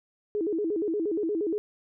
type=tone with vibrato; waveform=sine; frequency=370 Hz; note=F#4; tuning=in tune; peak=-25 dBFS; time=0.35-1.58 s; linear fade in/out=0 ms; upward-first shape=square; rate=8.5 Hz; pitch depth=210 cents each way; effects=none